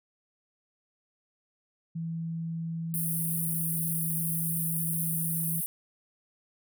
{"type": "tone with pitch glide", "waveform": "sine", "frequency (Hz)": [164.81, 163.48], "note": ["E3", "E3"], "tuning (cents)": [0, -14], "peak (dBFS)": -31, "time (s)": [1.95, 5.61], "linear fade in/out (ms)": 10, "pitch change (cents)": -14, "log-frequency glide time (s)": [2.89, 4.43]}
{"type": "high-pass noise", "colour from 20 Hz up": "pink", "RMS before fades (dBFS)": -32, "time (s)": [2.94, 5.66], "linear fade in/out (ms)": 0, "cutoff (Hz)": 9200, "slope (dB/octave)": 96}
{"effects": []}